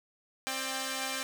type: tone cluster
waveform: 5% pulse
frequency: 264.2 / 594 / 789 Hz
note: C4 / D5 / G5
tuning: +17 / +20 / +11 cents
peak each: -25 / -27 / -26 dBFS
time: 0.47-1.23 s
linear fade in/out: 0 ms
effects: none